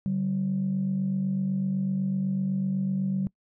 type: tone pair together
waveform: sine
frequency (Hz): 143.3 / 191.28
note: D3 / G3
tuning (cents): -42 / -42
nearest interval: perfect fourth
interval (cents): 500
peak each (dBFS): -31 / -24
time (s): 0.06-3.27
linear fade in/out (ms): 0
effects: noise-tail reverb RT60 0.1 s tail -25 dB re dry + tanh soft clip ceiling -19 dBFS